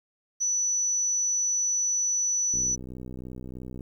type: tone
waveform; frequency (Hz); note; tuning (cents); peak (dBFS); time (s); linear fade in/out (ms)
sine; 5950; F#8; +9; -23; 0.4-2.76; 20
type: click train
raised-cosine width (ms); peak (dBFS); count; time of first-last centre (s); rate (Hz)
3; -27; 81; 2.54-3.808; 63.1
effects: 10-bit